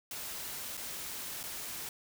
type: noise with dropouts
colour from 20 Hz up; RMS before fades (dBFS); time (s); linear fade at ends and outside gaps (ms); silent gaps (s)
white; -41; 0.11-1.89; 2; 0.77-0.775 / 1.431-1.437
effects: none